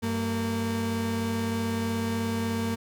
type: tone pair together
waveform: 35% pulse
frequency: 96.1 / 228.6 Hz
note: G2 / A#3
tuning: -34 / -34 cents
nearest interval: octave + minor third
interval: 1500 cents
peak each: -30 / -26 dBFS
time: 0.02-2.76 s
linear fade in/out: 20 ms
effects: none